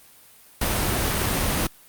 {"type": "noise", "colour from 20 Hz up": "pink", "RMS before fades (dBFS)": -23, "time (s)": [0.61, 1.67], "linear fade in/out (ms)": 5, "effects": ["white hiss -51 dBFS RMS until 1.88 s", "Opus 32 kbps"]}